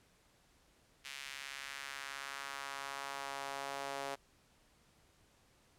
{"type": "tone with high-pass filter sweep", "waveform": "sawtooth", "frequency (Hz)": 138.59, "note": "C#3", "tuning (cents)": 0, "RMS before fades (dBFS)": -44, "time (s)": [1.04, 4.16], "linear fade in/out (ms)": 20, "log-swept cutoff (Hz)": [2400, 590], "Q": 1.4, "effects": ["pink hiss -69 dBFS RMS until 5.78 s", "low-pass 11000 Hz 12 dB/octave"]}